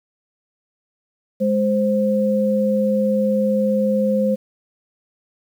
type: tone pair together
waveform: sine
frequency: 207.7 / 523.3 Hz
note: G#3 / C5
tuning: 0 / 0 cents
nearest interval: octave + major third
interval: 1600 cents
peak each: -18 dBFS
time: 1.4-4.36 s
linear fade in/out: 20 ms
effects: 8-bit